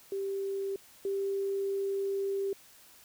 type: tone pair in turn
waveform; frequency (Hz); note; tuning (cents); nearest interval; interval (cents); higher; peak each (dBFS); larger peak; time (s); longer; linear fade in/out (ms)
sine; 392 / 393.5; G4 / G4; 0 / +7; unison; 7; second; -31 / -29; second; 0.12-0.76 / 1.05-2.53; second; 2
effects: white hiss -57 dBFS RMS until 3.04 s